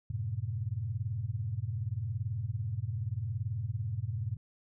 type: chord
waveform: sine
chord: F# diminished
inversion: none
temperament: equal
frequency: 92.5 / 110 / 130.81 Hz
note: F#2 / A2 / C3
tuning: 0 / 0 / 0 cents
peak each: -38 / -34 / -39 dBFS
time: 0.1-4.37 s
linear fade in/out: 5 ms
effects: none